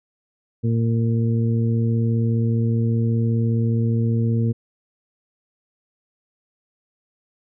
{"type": "harmonic tone", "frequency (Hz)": 114.9, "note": "A#2", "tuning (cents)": -25, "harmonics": [1, 2, 3, 4], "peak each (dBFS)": [-18, -23, -33, -31], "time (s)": [0.63, 4.53], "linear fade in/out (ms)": 20, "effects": []}